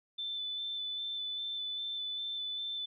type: tone with vibrato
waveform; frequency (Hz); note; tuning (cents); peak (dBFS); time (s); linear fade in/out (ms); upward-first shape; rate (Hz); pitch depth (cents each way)
sine; 3520; A7; 0; -35; 0.18-2.86; 10; square; 2.5; 12
effects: none